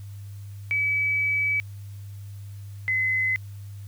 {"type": "tone pair in turn", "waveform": "sine", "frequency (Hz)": [2289, 2039], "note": ["D7", "C7"], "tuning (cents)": [-45, -45], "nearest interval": "major second", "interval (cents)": 200, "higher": "first", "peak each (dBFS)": -21, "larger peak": "neither", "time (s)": [[0.71, 1.6], [2.88, 3.36]], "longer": "first", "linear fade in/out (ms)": 0, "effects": ["added 100 Hz sine -36 dBFS peak until 3.87 s", "white hiss -57 dBFS RMS until 3.87 s"]}